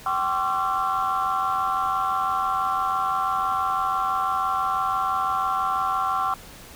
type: tone cluster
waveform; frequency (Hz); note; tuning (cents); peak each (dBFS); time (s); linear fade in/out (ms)
sine; 769 / 1061 / 1147 / 1353; G5 / C6 / D6 / E6; -33 / +24 / -41 / +45; -26; 0.06-6.34; 2
effects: tanh soft clip ceiling -14 dBFS + pink hiss -44 dBFS RMS until 6.75 s